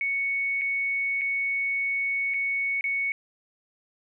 sine tone with dropouts, 2220 Hz, C#7, 2 cents sharp, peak -24 dBFS, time 0.01-3.12 s, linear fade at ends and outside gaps 1 ms, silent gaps 0.613-0.617 / 1.212-1.216 / 2.338-2.342 / 2.81-2.841 s, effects none

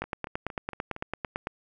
two click trains, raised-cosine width 0.5 ms, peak -24 / -15 dBFS, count 5 / 14, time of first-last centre 0.04-0.964 / 0.02-1.471 s, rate 4.33 / 8.96 Hz, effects none

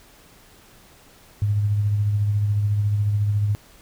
sine tone with tremolo, 103.4 Hz, G#2, 7 cents flat, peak -16 dBFS, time 1.42-3.55 s, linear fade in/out 0 ms, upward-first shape triangle, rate 14 Hz, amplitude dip 40%, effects pink hiss -51 dBFS RMS until 3.81 s

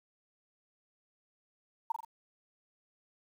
sine tone with echo, 915 Hz, A#5, 32 cents flat, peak -28 dBFS, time 1.9-1.92 s, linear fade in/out 5 ms, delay 43 ms, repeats 3, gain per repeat -5 dB, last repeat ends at 2.049 s, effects 10-bit

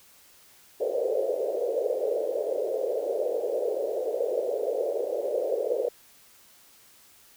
pink band-pass noise, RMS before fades -28 dBFS, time 0.8-5.89 s, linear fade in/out 5 ms, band 440 to 570 Hz, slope 48 dB/octave, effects white hiss -56 dBFS RMS until 7.36 s

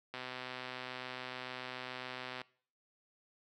click train, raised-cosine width 0.3 ms, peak -26 dBFS, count 290, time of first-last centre 0.14-2.416 s, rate 127 Hz, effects noise-tail reverb RT60 0.5 s tail -22 dB re dry + high-pass 150 Hz 12 dB/octave

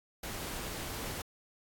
pink noise, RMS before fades -40 dBFS, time 0.23-1.22 s, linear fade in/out 5 ms, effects AAC 64 kbps

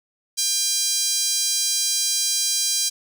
5% pulse tone with high-pass filter, 800 Hz, G5, 35 cents sharp, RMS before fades -22 dBFS, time 0.37-2.9 s, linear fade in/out 20 ms, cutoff 4800 Hz, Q 1.5, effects none

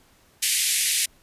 white band-pass noise, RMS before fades -23 dBFS, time 0.42-1.06 s, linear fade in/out 10 ms, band 1900 to 12000 Hz, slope 48 dB/octave, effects pink hiss -58 dBFS RMS until 1.22 s + resampled to 32000 Hz

